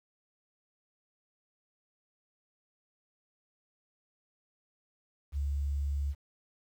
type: tone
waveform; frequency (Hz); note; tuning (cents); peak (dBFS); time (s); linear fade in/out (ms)
sine; 70.9; C#2; +40; -29; 5.32-6.15; 50
effects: 10-bit